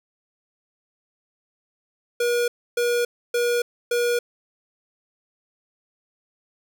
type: tone bursts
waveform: square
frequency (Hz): 480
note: B4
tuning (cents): -49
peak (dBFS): -20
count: 4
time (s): 2.2-4.19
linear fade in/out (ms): 5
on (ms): 280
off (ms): 290
effects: none